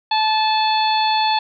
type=harmonic tone; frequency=870 Hz; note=A5; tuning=20 cents flat; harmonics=1 / 2 / 3 / 4 / 5; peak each=-16 / -30 / -26 / -25 / -24 dBFS; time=0.11-1.39 s; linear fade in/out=5 ms; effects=none